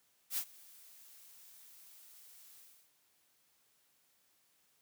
blue noise with ADSR envelope, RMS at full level -34 dBFS, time 0.3-2.92 s, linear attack 72 ms, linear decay 73 ms, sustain -24 dB, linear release 330 ms, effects white hiss -73 dBFS RMS until 4.81 s + high-pass 80 Hz 12 dB/octave

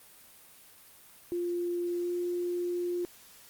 sine tone with pitch glide, 349.2 to 352.2 Hz, F4 to F4, 0 to +15 cents, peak -29 dBFS, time 1.32-3.05 s, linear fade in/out 0 ms, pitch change +15 cents, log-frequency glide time 1.98-2.11 s, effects white hiss -55 dBFS RMS until 3.49 s + Opus 32 kbps

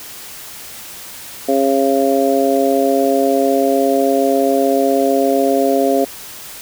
harmonic tone, 136.4 Hz, C#3, 28 cents flat, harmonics 2 / 3 / 4 / 5, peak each -17 / -17 / -17 / -17 dBFS, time 1.48-6.05 s, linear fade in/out 10 ms, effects white hiss -33 dBFS RMS until 6.61 s

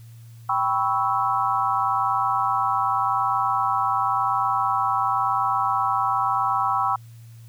sine chord, C# half-diminished seventh, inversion second, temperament equal with one note detuned, 784 / 987.8 / 1108.7 / 1309.4 Hz, G5 / B5 / C#6 / E6, 0 / 0 / 0 / -12 cents, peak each -25 dBFS, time 0.49-6.96 s, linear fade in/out 5 ms, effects added 115 Hz sine -41 dBFS peak until 7.48 s + white hiss -58 dBFS RMS until 7.48 s

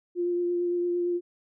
sine tone with vibrato, 350.6 Hz, F4, 7 cents sharp, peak -24 dBFS, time 0.15-1.21 s, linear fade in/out 50 ms, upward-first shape triangle, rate 8.8 Hz, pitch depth 16 cents each way, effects none

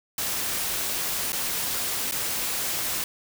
white noise with dropouts, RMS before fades -28 dBFS, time 0.18-3.04 s, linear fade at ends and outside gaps 2 ms, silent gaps 1.321-1.329 / 2.112-2.121 s, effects none

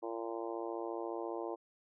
harmonic tone, 114.5 Hz, A#2, 31 cents flat, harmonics 3 / 4 / 5 / 6 / 7 / 8 / 9, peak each -41 / -43 / -45 / -47 / -48 / -49 / -50 dBFS, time 0.02-1.56 s, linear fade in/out 20 ms, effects none

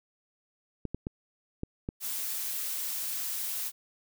clicks, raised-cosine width 3 ms, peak -20 dBFS, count 5, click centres 0.853 / 0.946 / 1.069 / 1.634 / 1.889 s
blue noise, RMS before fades -34 dBFS, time 2-3.72 s, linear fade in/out 50 ms
effects none

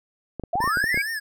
clicks, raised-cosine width 2 ms, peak -18 dBFS, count 10, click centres 0.397 / 0.437 / 0.555 / 0.604 / 0.641 / 0.676 / 0.772 / 0.841 / 0.944 / 0.975 s
sine linear sweep, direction up, 642 to 2340 Hz, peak -21 dBFS, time 0.53-1.02 s, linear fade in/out 5 ms
square tone with vibrato, 1720 Hz, A6, 40 cents flat, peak -27 dBFS, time 0.6-1.2 s, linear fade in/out 20 ms, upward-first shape sine, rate 4.4 Hz, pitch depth 110 cents each way
effects none

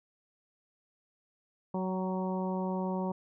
harmonic tone with a mistuned harmonic, 186.4 Hz, F#3, 13 cents sharp, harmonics 1 / 2 / 3 / 4 / 5 / 6, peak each -32 / -38 / -39 / -43 / -39 / -49 dBFS, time 1.74-3.12 s, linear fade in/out 5 ms, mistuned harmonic 4, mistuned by +17 cents, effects none

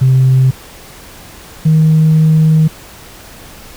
sine tone pair in turn, 130.81 / 157.37 Hz, C3 / D#3, 0 / +20 cents, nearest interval minor third, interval 320 cents, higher second, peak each -4 dBFS, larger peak neither, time 0.01-0.51 / 1.65-2.68 s, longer second, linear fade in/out 10 ms, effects tanh soft clip ceiling -2 dBFS + pink hiss -35 dBFS RMS until 3.76 s

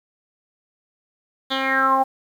10% pulse tone with low-pass filter sweep, 267 Hz, C4, 35 cents sharp, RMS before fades -19 dBFS, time 1.5-2.04 s, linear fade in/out 20 ms, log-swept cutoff 3600 to 780 Hz, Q 7.2, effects 8-bit

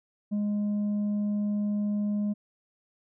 sine tone with tanh clipping, 206.9 Hz, G#3, 6 cents flat, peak -26 dBFS, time 0.31-2.34 s, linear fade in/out 20 ms, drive 3 dB, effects none

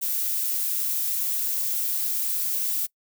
violet noise, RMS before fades -26 dBFS, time 0.01-2.87 s, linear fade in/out 20 ms, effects noise-tail reverb RT60 0.1 s tail -23 dB re dry

